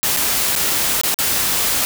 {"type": "noise with dropouts", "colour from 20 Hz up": "white", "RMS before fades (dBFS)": -18, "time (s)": [0.03, 1.85], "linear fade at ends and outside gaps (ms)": 0, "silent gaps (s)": [[0.165, 0.17], [0.554, 0.561], [1.013, 1.035], [1.143, 1.188]], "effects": []}